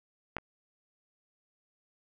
clicks, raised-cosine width 0.5 ms, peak -16 / -28 dBFS, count 2, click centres 0.367 / 0.384 s, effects none

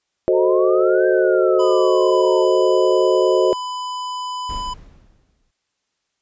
sine chord, F# diminished seventh, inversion none, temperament equal, 370 / 440 / 523.3 / 622.3 Hz, F#4 / A4 / C5 / Eb5, 0 / 0 / 0 / 0 cents, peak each -16 / -20 / -18 / -20 dBFS, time 0.28-3.53 s, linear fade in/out 0 ms
sine exponential two-way sweep, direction up then down, 886 to 1581 to 886 Hz, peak -26 dBFS, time 0.32-2.46 s, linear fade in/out 50 ms, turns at 1.07 s
square tone, 1000 Hz, B5, 21 cents sharp, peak -25 dBFS, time 1.59-4.74 s, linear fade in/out 10 ms
brown noise with exponential decay, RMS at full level -28 dBFS, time 4.49-5.51 s, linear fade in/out 5 ms, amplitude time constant 220 ms
effects white hiss -73 dBFS RMS until 6.21 s + resampled to 16000 Hz

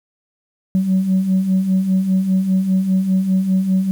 sine beating tone pair, 185 / 190 Hz, F#3 / F#3, 0 / +46 cents, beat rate 5 Hz, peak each -20 / -13 dBFS, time 0.75-3.91 s, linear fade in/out 0 ms, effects tanh soft clip ceiling -9 dBFS + 7-bit

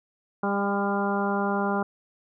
harmonic tone with a mistuned harmonic, 200.1 Hz, G3, 36 cents sharp, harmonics 1 / 2 / 3 / 4 / 5 / 6 / 7, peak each -27 / -30 / -33 / -30 / -33 / -35 / -33 dBFS, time 0.43-1.83 s, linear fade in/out 5 ms, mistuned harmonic 5, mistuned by +16 cents, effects none

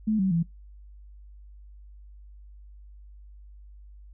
sine tone with pitch steps, 216.2 / 190.4 / 167.68 Hz, A3 / F#3 / E3, -30 / +50 / +30 cents, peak -21 dBFS, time 0.07-0.43 s, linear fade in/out 10 ms, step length 120 ms, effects noise-tail reverb RT60 0.2 s tail -24 dB re dry + added 50 Hz sine -45 dBFS peak until 4.13 s

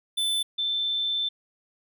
square / sine tone pair in turn, 3520 / 3542 Hz, A7 / A7, 0 / +11 cents, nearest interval unison, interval 11 cents, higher second, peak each -24 dBFS, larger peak neither, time 0.17-0.43 / 0.58-1.29 s, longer second, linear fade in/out 10 ms, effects none

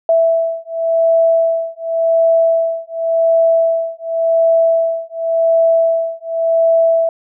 sine beating tone pair, 659.3 / 660.2 Hz, E5 / E5, 0 / +2 cents, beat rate 0.9 Hz, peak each -14 dBFS, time 0.09-7.09 s, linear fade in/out 2 ms, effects none

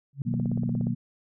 sine tone with exponential growth, 138.59 Hz, C#3, in tune, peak -22 dBFS, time 0.13-0.22 s, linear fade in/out 2 ms, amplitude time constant 18 ms
sine chord, B major seventh, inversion none, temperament equal with one note detuned, 123.47 / 155.56 / 184.46 / 233.1 Hz, B2 / D#3 / F#3 / A#3, 0 / 0 / -5 / 0 cents, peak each -29 / -33 / -31 / -29 dBFS, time 0.25-0.95 s, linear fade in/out 20 ms
click train, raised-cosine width 2 ms, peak -24 dBFS, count 10, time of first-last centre 0.34-0.869 s, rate 17 Hz
effects none

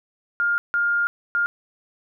sine tone bursts at uneven times, 1410 Hz, F6, 16 cents sharp, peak -18 dBFS, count 3, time 0.4-0.58 / 0.74-1.07 / 1.35-1.46 s, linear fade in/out 0 ms, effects none

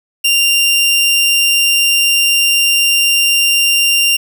sawtooth tone, 2784 Hz, F7, 6 cents flat, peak -6 dBFS, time 0.24-4.17 s, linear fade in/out 10 ms, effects none

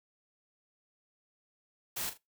white noise with echo, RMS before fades -36 dBFS, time 1.96-2.1 s, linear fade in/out 10 ms, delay 39 ms, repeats 2, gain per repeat -11 dB, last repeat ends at 2.178 s, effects noise-tail reverb RT60 0.2 s tail -21 dB re dry

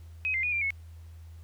sine tone with pitch steps, 2530 / 2089 / 2458 / 2374 / 2194 Hz, D#7 / C7 / D#7 / D7 / C#7, +28 / -3 / -22 / +18 / -18 cents, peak -26 dBFS, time 0.25-0.705 s, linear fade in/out 0 ms, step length 91 ms, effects added 82 Hz sine -44 dBFS peak until 1.43 s + pink hiss -64 dBFS RMS until 1.43 s

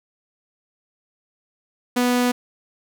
sawtooth tone, 246.3 Hz, B3, 5 cents flat, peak -13 dBFS, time 1.96-2.32 s, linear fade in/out 10 ms, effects none

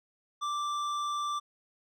triangle tone with hard clipping, 1174.7 Hz, D6, in tune, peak -32 dBFS, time 0.41-1.4 s, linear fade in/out 20 ms, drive 14 dB, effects none

